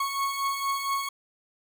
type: beating tone pair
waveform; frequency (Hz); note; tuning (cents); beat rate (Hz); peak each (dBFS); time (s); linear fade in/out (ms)
40% pulse; 1100 / 1104.3; C#6 / C#6; -14 / -7; 4.3; -32 / -27; 0-1.09; 5
effects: none